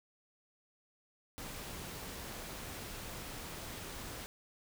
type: noise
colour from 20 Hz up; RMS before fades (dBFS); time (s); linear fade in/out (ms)
pink; -45; 1.38-4.26; 0
effects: none

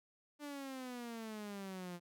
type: exponential sweep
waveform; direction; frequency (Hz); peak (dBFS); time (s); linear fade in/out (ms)
sawtooth; down; 296.7 to 172.3; -40; 0.39-2; 50
effects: none

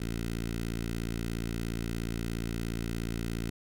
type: tone with notch filter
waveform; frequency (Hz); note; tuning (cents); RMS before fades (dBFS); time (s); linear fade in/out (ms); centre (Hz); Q
10% pulse; 57; A#1; -38; -34; 0-3.5; 5; 860; 0.96
effects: none

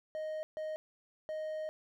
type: tone bursts at uneven times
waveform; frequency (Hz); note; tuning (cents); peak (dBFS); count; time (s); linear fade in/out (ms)
triangle; 622.3; D#5; 0; -34; 3; 0.15-0.43 / 0.57-0.76 / 1.29-1.69; 0
effects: none

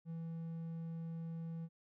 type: tone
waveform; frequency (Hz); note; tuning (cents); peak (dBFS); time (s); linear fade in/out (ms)
triangle; 164.81; E3; 0; -39; 0.05-1.69; 50
effects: none

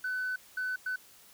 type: tone bursts at uneven times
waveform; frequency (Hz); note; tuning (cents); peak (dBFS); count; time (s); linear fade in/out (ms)
sine; 1506; F#6; +30; -29; 3; 0.04-0.36 / 0.57-0.76 / 0.86-0.96; 5
effects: tanh soft clip ceiling -28 dBFS + white hiss -57 dBFS RMS until 1.33 s

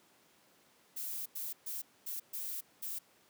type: noise bursts at uneven times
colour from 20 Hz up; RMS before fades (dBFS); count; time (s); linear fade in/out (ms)
violet; -40; 6; 0.96-1.26 / 1.35-1.53 / 1.66-1.82 / 2.06-2.2 / 2.33-2.61 / 2.82-2.99; 10
effects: pink hiss -66 dBFS RMS until 3.29 s + high-pass 200 Hz 12 dB/octave

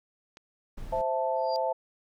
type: click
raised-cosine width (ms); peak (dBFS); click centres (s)
0.2; -30; 0.371
type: noise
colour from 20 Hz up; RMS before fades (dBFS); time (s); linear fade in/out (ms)
brown; -39; 0.77-1.02; 10
type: chord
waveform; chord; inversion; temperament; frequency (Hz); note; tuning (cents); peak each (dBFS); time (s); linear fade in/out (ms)
sine; A minor; first; equal; 523.3 / 659.3 / 880; C5 / E5 / A5; 0 / 0 / 0; -30; 0.92-1.73; 10
type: tone with exponential growth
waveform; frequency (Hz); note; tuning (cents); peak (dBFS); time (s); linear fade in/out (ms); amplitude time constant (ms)
sine; 4772; D8; +27; -32; 1.36-1.56; 0; 42
effects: none

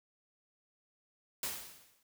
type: noise with exponential decay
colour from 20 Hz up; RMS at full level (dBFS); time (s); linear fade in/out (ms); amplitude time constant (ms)
white; -35; 1.43-2.03; 2; 130
effects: none

